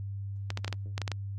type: clicks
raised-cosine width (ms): 0.2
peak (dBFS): -16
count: 9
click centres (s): 0.504 / 0.574 / 0.646 / 0.679 / 0.727 / 0.979 / 1.017 / 1.078 / 1.117
effects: added 99 Hz sine -34 dBFS peak until 1.38 s + Opus 48 kbps